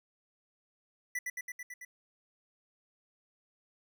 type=tone with echo; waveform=square; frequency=1975.5 Hz; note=B6; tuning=in tune; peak=-33 dBFS; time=1.15-1.19 s; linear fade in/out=5 ms; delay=110 ms; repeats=6; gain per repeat=-2 dB; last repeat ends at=1.85 s; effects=none